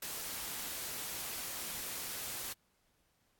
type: noise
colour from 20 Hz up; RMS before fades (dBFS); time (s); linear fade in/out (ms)
white; -41; 0.02-2.53; 5
effects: pink hiss -75 dBFS RMS until 3.39 s + AAC 64 kbps